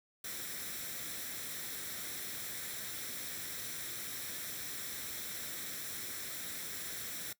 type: noise with comb filter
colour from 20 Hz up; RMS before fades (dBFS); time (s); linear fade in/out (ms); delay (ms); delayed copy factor
white; -42; 0.24-7.33; 5; 0.53; +0.55
effects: noise-tail reverb RT60 0.1 s tail -20 dB re dry + high-pass 80 Hz 12 dB/octave